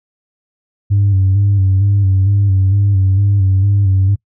sine tone with vibrato, 98 Hz, G2, in tune, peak -7 dBFS, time 0.9-4.16 s, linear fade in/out 20 ms, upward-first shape square, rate 2.2 Hz, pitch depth 44 cents each way, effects noise-tail reverb RT60 0.1 s tail -24 dB re dry + tanh soft clip ceiling -6 dBFS

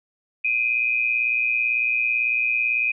sine tone pair together, 2400 / 2518 Hz, D7 / D#7, +37 / +20 cents, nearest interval minor second, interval 83 cents, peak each -23 / -21 dBFS, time 0.44-2.92 s, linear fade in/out 10 ms, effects none

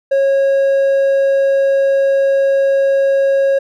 sine tone with hard clipping, 547 Hz, C#5, 23 cents flat, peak -11 dBFS, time 0.11-3.59 s, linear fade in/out 10 ms, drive 3 dB, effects none

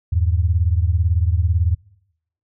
sine beating tone pair, 80.9 / 98.9 Hz, E2 / G2, -32 / +16 cents, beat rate 18 Hz, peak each -16 / -19 dBFS, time 0.12-1.75 s, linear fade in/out 10 ms, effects noise-tail reverb RT60 0.8 s tail -26 dB re dry

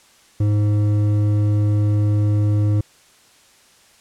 sine tone with hard clipping, 104.2 Hz, G#2, 6 cents sharp, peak -16 dBFS, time 0.4-2.81 s, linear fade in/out 5 ms, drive 8 dB, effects white hiss -52 dBFS RMS until 4 s + low-pass 9000 Hz 12 dB/octave

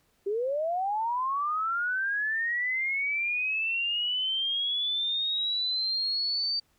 sine linear sweep, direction up, 384.3 to 4629 Hz, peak -26 dBFS, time 0.26-6.6 s, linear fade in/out 10 ms, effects pink hiss -69 dBFS RMS until 6.78 s

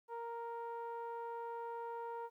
sawtooth tone with low-pass filter, 466.2 Hz, A#4, in tune, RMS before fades -44 dBFS, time 0.08-2.3 s, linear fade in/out 50 ms, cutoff 990 Hz, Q 2.9, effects 13-bit

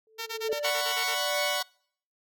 sine tone with exponential growth, 440 Hz, A4, in tune, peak -23 dBFS, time 0.07-0.53 s, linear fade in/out 1 ms, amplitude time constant 100 ms
5% pulse tone bursts, 455.3 Hz, A#4, 41 cents flat, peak -21 dBFS, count 9, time 0.18-1.156 s, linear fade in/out 20 ms, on 88 ms, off 23 ms
triangle tone with tremolo, 587.3 Hz, D5, in tune, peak -27 dBFS, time 0.49-1.61 s, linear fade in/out 2 ms, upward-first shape triangle, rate 1.4 Hz, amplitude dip 95%
10% pulse chord, F# suspended fourth, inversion none, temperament equal, 740 / 987.8 / 1108.7 Hz, F#5 / B5 / C#6, 0 / 0 / 0 cents, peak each -22 / -26 / -23 dBFS, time 0.64-1.63 s, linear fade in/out 10 ms
effects noise-tail reverb RT60 0.6 s tail -26 dB re dry

